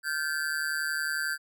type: tone with amplitude modulation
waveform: square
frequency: 1561 Hz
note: G6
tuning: 8 cents flat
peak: -25 dBFS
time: 0.03-1.38 s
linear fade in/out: 50 ms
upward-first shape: sine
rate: 151 Hz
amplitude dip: 90%
effects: none